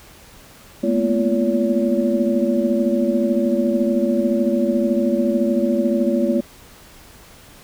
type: tone cluster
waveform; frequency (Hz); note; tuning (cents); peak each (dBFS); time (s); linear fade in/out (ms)
sine; 215.9 / 234 / 247.7 / 342.8 / 567; A3 / A#3 / B3 / F4 / C#5; -33 / +7 / +5 / -32 / +39; -22; 0.83-6.41; 10
effects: pink hiss -45 dBFS RMS until 7.63 s